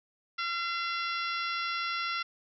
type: harmonic tone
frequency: 683 Hz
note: F5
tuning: 39 cents flat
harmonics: 2 / 3 / 4 / 5 / 6 / 7 / 8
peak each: -33 / -37 / -39 / -41 / -43 / -44 / -45 dBFS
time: 0.38-2.23 s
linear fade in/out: 10 ms
effects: none